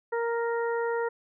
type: harmonic tone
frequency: 466.2 Hz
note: A#4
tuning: in tune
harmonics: 1 / 2 / 3 / 4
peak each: -27 / -33 / -37 / -39 dBFS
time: 0.12-1.09 s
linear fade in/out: 10 ms
effects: none

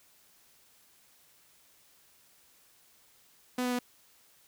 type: tone with pitch steps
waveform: sawtooth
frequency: 250 / 248 / 246 Hz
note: B3 / B3 / B3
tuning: +21 / +7 / -7 cents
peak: -25 dBFS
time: 3.58-3.79 s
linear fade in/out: 5 ms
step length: 70 ms
effects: white hiss -63 dBFS RMS until 4.47 s

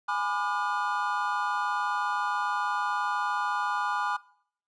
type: chord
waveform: triangle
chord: G# diminished seventh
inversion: none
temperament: just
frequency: 830.6 / 996.7 / 1196.1 / 1435.3 Hz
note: G#5 / B5 / D6 / F6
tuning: 0 / +16 / +31 / +47 cents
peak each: -30 dBFS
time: 0.08-4.17 s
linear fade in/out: 10 ms
effects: noise-tail reverb RT60 0.6 s tail -22 dB re dry + resampled to 22050 Hz

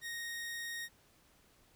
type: tone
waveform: sawtooth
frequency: 1864.7 Hz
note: A#6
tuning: in tune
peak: -36 dBFS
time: 0.01-0.89 s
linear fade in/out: 50 ms
effects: pink hiss -67 dBFS RMS until 1.75 s

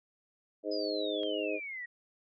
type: harmonic tone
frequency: 103.83 Hz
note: G#2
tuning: in tune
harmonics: 3 / 4 / 5 / 6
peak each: -37 / -37 / -37 / -37 dBFS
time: 0.63-1.6 s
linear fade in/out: 50 ms
type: exponential sweep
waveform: sine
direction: down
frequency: 5090 to 1889 Hz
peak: -38 dBFS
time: 0.71-1.86 s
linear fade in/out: 10 ms
type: click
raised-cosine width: 0.3 ms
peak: -34 dBFS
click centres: 1.233 s
effects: none

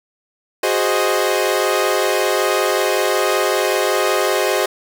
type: chord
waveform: sawtooth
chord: Ab dominant seventh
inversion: third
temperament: equal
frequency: 370 / 415.3 / 523.3 / 622.3 Hz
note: Gb4 / Ab4 / C5 / Eb5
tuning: 0 / 0 / 0 / 0 cents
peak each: -17 dBFS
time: 0.63-4.66 s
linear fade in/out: 5 ms
effects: none

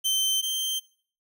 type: tone pair in turn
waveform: sawtooth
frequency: 3100 / 3138 Hz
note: G7 / G7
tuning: -20 / +1 cents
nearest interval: unison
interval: 21 cents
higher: second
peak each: -19 / -23 dBFS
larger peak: first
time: 0.04-0.42 / 0.42-0.8 s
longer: neither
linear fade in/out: 20 ms
effects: noise-tail reverb RT60 0.5 s tail -22 dB re dry

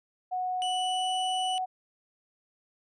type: tone with pitch glide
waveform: sine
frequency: 735 to 743.5 Hz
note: F#5 to F#5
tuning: -12 to +8 cents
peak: -28 dBFS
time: 0.31-1.66 s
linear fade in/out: 20 ms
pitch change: +20 cents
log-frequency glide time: 0.62-1.12 s
type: tone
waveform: 45% pulse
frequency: 2960 Hz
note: F#7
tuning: in tune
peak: -31 dBFS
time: 0.62-1.58 s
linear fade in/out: 0 ms
effects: resampled to 22050 Hz

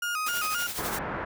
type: tone with vibrato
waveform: 35% pulse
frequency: 1334 Hz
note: E6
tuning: 20 cents sharp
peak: -26 dBFS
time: 0.02-0.67 s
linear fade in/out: 5 ms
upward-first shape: square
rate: 3.8 Hz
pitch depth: 110 cents each way
type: noise with tremolo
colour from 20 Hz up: white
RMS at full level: -32 dBFS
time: 0.26-0.99 s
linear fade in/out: 5 ms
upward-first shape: triangle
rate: 12 Hz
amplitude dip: 65%
type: low-pass noise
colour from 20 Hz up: white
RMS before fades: -33 dBFS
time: 0.78-1.25 s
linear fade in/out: 10 ms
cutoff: 1600 Hz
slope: 24 dB/octave
effects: none

